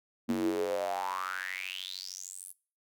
square tone with high-pass filter sweep, 46.54 Hz, F#1, 11 cents sharp, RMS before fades -35 dBFS, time 0.28-2.53 s, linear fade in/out 20 ms, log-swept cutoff 240 to 11000 Hz, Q 8.5, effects noise-tail reverb RT60 0.4 s tail -22 dB re dry

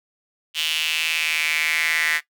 square tone with high-pass filter sweep, 79.4 Hz, D#2, 36 cents sharp, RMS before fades -22 dBFS, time 0.54-2.21 s, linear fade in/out 50 ms, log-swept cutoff 3000 to 1900 Hz, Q 5.3, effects noise-tail reverb RT60 0.1 s tail -17 dB re dry

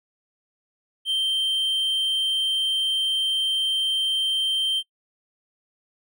triangle tone, 3136 Hz, G7, in tune, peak -19 dBFS, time 1.05-4.83 s, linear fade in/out 50 ms, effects noise-tail reverb RT60 0.1 s tail -23 dB re dry

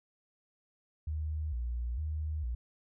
sine tone with vibrato, 67.9 Hz, C#2, 35 cents flat, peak -32 dBFS, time 1.07-2.55 s, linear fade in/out 5 ms, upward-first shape square, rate 1.1 Hz, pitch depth 220 cents each way, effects none

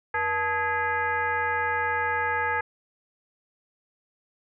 sine tone with frequency modulation, 1263 Hz, D#6, 26 cents sharp, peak -23 dBFS, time 0.14-2.61 s, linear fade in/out 5 ms, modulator 391 Hz, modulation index 1.8, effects none

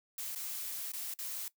blue noise with dropouts, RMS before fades -40 dBFS, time 0.18-1.48 s, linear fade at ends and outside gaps 2 ms, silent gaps 0.35-0.358 / 0.919-0.934 / 1.139-1.188 s, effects noise-tail reverb RT60 0.1 s tail -18 dB re dry

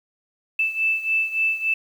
sine beating tone pair, 2637 / 2640.5 Hz, E7 / E7, 0 / +2 cents, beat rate 3.5 Hz, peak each -21 / -25 dBFS, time 0.59-1.74 s, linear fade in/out 5 ms, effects 8-bit

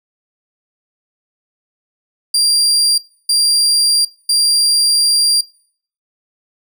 30% pulse tone bursts at uneven times, 4762 Hz, D8, 23 cents sharp, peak -8 dBFS, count 3, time 2.34-2.98 / 3.29-4.05 / 4.29-5.41 s, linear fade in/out 5 ms, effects noise-tail reverb RT60 0.6 s tail -24 dB re dry

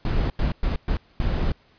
brown noise bursts at uneven times, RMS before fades -22 dBFS, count 5, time 0.05-0.3 / 0.39-0.52 / 0.63-0.76 / 0.88-0.97 / 1.2-1.52 s, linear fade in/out 2 ms, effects pink hiss -58 dBFS RMS until 1.78 s + resampled to 11025 Hz

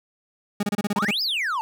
40% pulse tone bursts, 205 Hz, G#3, 22 cents flat, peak -20 dBFS, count 9, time 0.6-1.111 s, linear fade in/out 5 ms, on 31 ms, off 29 ms
triangle exponential two-way sweep, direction up then down, 862 to 5274 to 862 Hz, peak -21 dBFS, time 0.96-1.61 s, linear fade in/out 0 ms, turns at 1.22 s
effects none

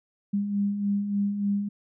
sine beating tone pair, 199.1 / 202.5 Hz, G3 / G#3, +27 / -43 cents, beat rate 3.4 Hz, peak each -33 / -24 dBFS, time 0.33-1.69 s, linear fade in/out 10 ms, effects none

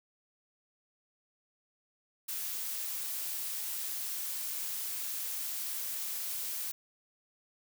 blue noise, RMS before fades -37 dBFS, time 2.28-6.72 s, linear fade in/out 10 ms, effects none

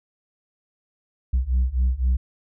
sine beating tone pair, 61.1 / 65 Hz, B1 / C2, -18 / -11 cents, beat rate 3.9 Hz, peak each -20 / -19 dBFS, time 1.33-2.17 s, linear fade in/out 10 ms, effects tanh soft clip ceiling -15 dBFS

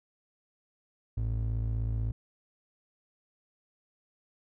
triangle ring-modulated tone, 82.41 Hz, E2, in tune, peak -23 dBFS, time 1.17-2.12 s, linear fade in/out 5 ms, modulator 28.1 Hz, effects none

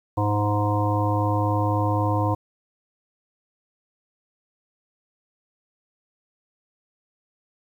harmonic tone, 103.83 Hz, G#2, in tune, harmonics 1 / 3 / 5 / 7 / 9 / 10, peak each -22 / -27 / -29 / -30 / -28 / -30 dBFS, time 0.17-2.35 s, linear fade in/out 10 ms, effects 9-bit

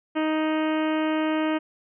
harmonic tone with a mistuned harmonic, 312.1 Hz, D#4, 5 cents sharp, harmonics 1 / 2 / 3 / 4 / 5 / 6 / 7 / 8 / 9 / 10, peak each -23 / -29 / -33 / -35 / -37 / -39 / -40 / -41 / -42 / -43 dBFS, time 0.15-1.59 s, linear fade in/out 20 ms, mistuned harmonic 10, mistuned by -21 cents, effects none

